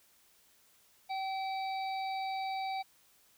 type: harmonic tone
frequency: 769 Hz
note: G5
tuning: 33 cents flat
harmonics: 1 / 3 / 5 / 6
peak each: -34 / -44 / -48 / -50 dBFS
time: 1.09-2.83 s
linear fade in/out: 20 ms
effects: white hiss -66 dBFS RMS until 3.37 s